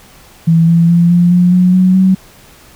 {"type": "tone with pitch steps", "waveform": "sine", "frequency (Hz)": [164.81, 167.98, 171.21, 174.51, 177.87, 181.29, 184.78, 188.34], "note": ["E3", "E3", "F3", "F3", "F3", "F#3", "F#3", "F#3"], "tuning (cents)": [0, 33, -34, -1, 32, -35, -2, 31], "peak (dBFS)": -5, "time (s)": [0.47, 2.15], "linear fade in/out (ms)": 10, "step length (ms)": 210, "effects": ["pink hiss -41 dBFS RMS until 2.75 s"]}